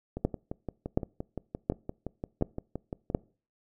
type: two click trains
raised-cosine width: 2 ms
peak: -21 / -11 dBFS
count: 18 / 5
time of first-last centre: 0.17-3.101 / 0.25-3.149 s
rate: 5.8 / 1.38 Hz
effects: noise-tail reverb RT60 0.4 s tail -24 dB re dry